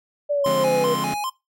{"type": "exponential sweep", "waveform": "sine", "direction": "down", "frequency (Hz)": [587.3, 478], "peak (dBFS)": -18, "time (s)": [0.29, 0.95], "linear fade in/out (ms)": 20}
{"type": "tone with vibrato", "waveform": "square", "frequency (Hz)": 932.3, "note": "A#5", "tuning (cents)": 0, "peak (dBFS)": -25, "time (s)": [0.44, 1.3], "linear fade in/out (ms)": 10, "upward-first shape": "square", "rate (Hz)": 2.5, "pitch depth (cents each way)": 200}
{"type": "chord", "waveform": "sawtooth", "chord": "D half-diminished seventh", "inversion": "none", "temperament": "just", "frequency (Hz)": [146.83, 176.2, 211.4, 264.3], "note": ["D3", "F3", "Ab3", "C4"], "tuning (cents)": [0, 16, 31, 18], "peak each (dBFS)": -27, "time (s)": [0.46, 1.14], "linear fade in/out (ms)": 2}
{"effects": ["noise-tail reverb RT60 0.2 s tail -19 dB re dry"]}